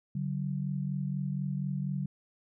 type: tone pair together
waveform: sine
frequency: 143.76 / 187.9 Hz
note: D3 / F#3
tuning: -37 / +27 cents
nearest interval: perfect fourth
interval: 464 cents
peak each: -32 / -34 dBFS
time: 0.15-2.06 s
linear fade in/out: 5 ms
effects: none